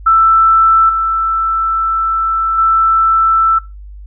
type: tone with level steps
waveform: sine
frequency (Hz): 1327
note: E6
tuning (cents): +11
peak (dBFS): -5 / -11 / -7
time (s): 0.06-3.59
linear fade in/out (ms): 10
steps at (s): 0.89 / 2.58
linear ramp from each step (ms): 5
effects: noise-tail reverb RT60 0.2 s tail -17 dB re dry + added 50 Hz sine -29 dBFS peak until 4.06 s